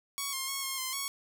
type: tone with pitch steps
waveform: 5% pulse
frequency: 1118 / 1062 / 1095 / 1072 / 1040 / 1108 Hz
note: C#6 / C6 / C#6 / C6 / C6 / C#6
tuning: +14 / +25 / -22 / +42 / -11 / -1 cents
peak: -21 dBFS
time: 0.18-1.08 s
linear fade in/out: 0 ms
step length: 150 ms
effects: none